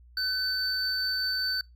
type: tone pair together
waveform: triangle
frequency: 1517 / 4546 Hz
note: F#6 / C#8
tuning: +43 / +43 cents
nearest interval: octave + perfect fifth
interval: 1900 cents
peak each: -30 / -27 dBFS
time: 0.17-1.61 s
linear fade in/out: 2 ms
effects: noise-tail reverb RT60 0.2 s tail -25 dB re dry + added 60 Hz sine -51 dBFS peak until 1.75 s